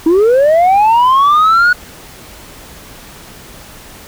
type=linear sweep; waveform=sine; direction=up; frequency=311.4 to 1471 Hz; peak=-3 dBFS; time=0.06-1.73 s; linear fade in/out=5 ms; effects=tanh soft clip ceiling -5 dBFS + pink hiss -35 dBFS RMS until 4.07 s